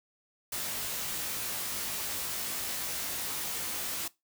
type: noise with comb filter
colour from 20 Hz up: white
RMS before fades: -35 dBFS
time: 0.52-4.08 s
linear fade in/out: 5 ms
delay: 19 ms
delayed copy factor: +0.9
effects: noise-tail reverb RT60 0.2 s tail -20 dB re dry